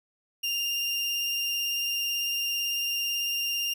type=tone with vibrato; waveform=30% pulse; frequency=2797 Hz; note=F7; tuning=2 cents sharp; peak=-24 dBFS; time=0.43-3.74 s; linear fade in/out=10 ms; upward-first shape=sine; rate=18 Hz; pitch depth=13 cents each way; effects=none